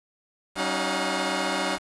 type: tone cluster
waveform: 10% pulse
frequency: 190.6 / 278.3 / 312.1 / 719 Hz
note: G3 / C#4 / D#4 / F#5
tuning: -48 / +7 / +5 / -50 cents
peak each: -22 dBFS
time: 0.55-1.79 s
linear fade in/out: 50 ms
effects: resampled to 22050 Hz + 7-bit